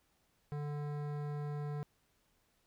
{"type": "tone with hard clipping", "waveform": "sine", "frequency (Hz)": 146.83, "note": "D3", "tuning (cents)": 0, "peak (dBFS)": -39, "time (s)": [0.52, 1.83], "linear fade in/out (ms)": 0, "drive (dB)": 16, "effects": ["pink hiss -75 dBFS RMS until 2.66 s"]}